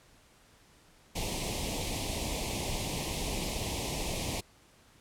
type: band-stop noise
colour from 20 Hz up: pink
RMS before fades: -34 dBFS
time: 1.15-4.41 s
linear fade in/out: 10 ms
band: 990 to 2100 Hz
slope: 48 dB/octave
effects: pink hiss -61 dBFS RMS until 5 s + low-pass 11000 Hz 12 dB/octave